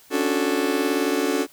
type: chord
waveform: 40% pulse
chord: D major seventh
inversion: third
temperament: just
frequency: 275.3 / 293.7 / 367.1 / 440.5 Hz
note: C#4 / D4 / F#4 / A4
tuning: -12 / 0 / -14 / +2 cents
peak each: -25 dBFS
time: 0.1-1.47 s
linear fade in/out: 50 ms
effects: white hiss -52 dBFS RMS until 1.52 s